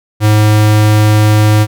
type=tone; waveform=square; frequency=106.5 Hz; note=G#2; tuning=44 cents sharp; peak=-6 dBFS; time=0.2-1.67 s; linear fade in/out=50 ms; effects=none